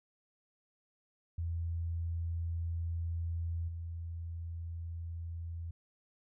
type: tone with level steps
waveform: sine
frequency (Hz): 83.9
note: E2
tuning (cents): +31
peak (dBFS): -33 / -38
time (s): 1.38-5.71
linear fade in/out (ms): 5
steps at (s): 3.68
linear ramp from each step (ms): 5
effects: none